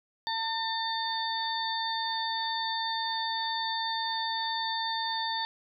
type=harmonic tone; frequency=901 Hz; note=A5; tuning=41 cents sharp; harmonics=1 / 2 / 4 / 5; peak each=-32 / -37 / -35 / -36 dBFS; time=0.27-5.45 s; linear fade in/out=0 ms; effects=none